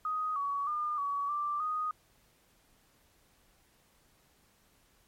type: tone with pitch steps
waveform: sine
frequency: 1250 / 1128 / 1208 / 1132 / 1177 / 1242 Hz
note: D#6 / C#6 / D6 / C#6 / D6 / D#6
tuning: +8 / +30 / +48 / +36 / +3 / -3 cents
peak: -30 dBFS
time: 0.05-1.91 s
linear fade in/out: 2 ms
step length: 310 ms
effects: pink hiss -67 dBFS RMS until 5.07 s + MP3 64 kbps